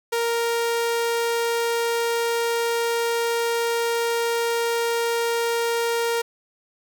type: tone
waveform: sawtooth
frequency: 466.2 Hz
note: A#4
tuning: in tune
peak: -17 dBFS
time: 0.12-6.22 s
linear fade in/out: 10 ms
effects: none